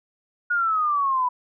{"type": "exponential sweep", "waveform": "sine", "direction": "down", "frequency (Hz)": [1451, 982], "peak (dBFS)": -19, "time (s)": [0.5, 1.29], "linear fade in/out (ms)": 10, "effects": []}